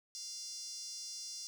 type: tone with high-pass filter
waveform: 5% pulse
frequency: 698.5 Hz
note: F5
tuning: in tune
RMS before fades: -45 dBFS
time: 0.15-1.47 s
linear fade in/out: 0 ms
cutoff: 5300 Hz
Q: 5.2
effects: none

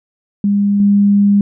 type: tone with level steps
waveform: sine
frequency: 202.2 Hz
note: G#3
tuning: 46 cents flat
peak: -10 / -7 dBFS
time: 0.44-1.41 s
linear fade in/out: 2 ms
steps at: 0.8 s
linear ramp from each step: 2 ms
effects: none

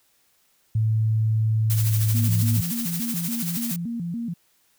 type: tone with pitch glide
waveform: sine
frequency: 110 to 108.67 Hz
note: A2 to A2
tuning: 0 to -21 cents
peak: -18 dBFS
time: 0.75-2.61 s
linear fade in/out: 5 ms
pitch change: -21 cents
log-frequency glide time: 1.73-1.93 s
type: noise with tremolo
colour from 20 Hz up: blue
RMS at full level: -28 dBFS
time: 1.7-3.76 s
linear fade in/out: 0 ms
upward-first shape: sine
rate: 13 Hz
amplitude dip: 55%
type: tone with vibrato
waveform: sine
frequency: 200 Hz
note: G3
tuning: 35 cents sharp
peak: -26 dBFS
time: 2.14-4.34 s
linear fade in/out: 10 ms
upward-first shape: square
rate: 3.5 Hz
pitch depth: 270 cents each way
effects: white hiss -64 dBFS RMS until 4.78 s

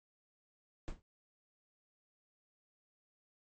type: noise with exponential decay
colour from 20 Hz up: brown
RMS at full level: -35 dBFS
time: 0.88-1.02 s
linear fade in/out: 0 ms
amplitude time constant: 30 ms
effects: MP3 32 kbps

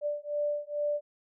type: beating tone pair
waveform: sine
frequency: 587 / 589.3 Hz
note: D5 / D5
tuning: -1 / +6 cents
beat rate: 2.3 Hz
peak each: -32 / -32 dBFS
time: 0.01-1.01 s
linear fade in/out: 50 ms
effects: none

